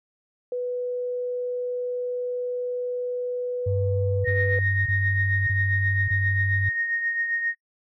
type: tone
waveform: sine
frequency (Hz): 493.9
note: B4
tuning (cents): 0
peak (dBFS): -25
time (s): 0.52-4.59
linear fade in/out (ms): 2
type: tone bursts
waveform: sine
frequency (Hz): 97.5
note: G2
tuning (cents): -9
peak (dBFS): -22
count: 5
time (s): 3.66-6.694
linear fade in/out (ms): 10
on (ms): 590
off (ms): 21
type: tone with tremolo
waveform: sine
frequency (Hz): 1857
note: A#6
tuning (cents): -7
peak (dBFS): -21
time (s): 4.24-7.55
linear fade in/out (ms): 50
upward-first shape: triangle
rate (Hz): 7.5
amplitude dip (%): 55
effects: noise-tail reverb RT60 0.1 s tail -22 dB re dry + tanh soft clip ceiling -9 dBFS